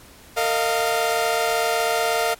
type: chord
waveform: sawtooth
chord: Bb suspended fourth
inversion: none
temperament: equal with one note detuned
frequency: 456.3 / 622.3 / 698.5 Hz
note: Bb4 / Eb5 / F5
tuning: -37 / 0 / 0 cents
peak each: -20 / -22 / -18 dBFS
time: 0.36-2.35 s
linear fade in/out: 20 ms
effects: pink hiss -47 dBFS RMS until 2.39 s + MP3 64 kbps